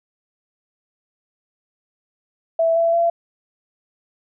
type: tone with pitch steps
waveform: sine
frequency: 659.3 / 668.9 / 678.6 Hz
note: E5 / E5 / F5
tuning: 0 / +25 / -50 cents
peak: -14 dBFS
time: 2.59-3.1 s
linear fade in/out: 5 ms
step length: 170 ms
effects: none